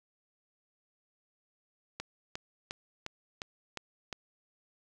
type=click train; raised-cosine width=0.2 ms; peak=-20 dBFS; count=7; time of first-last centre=2-4.128 s; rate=2.82 Hz; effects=none